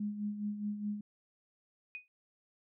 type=tone with tremolo; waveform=sine; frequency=207.7 Hz; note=G#3; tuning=in tune; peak=-32 dBFS; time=0-1.01 s; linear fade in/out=5 ms; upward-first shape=sine; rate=4.8 Hz; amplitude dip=60%
type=tone with exponential decay; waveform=sine; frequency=2489 Hz; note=D#7; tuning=in tune; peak=-37 dBFS; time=1.95-2.08 s; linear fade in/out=0 ms; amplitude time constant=27 ms
effects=none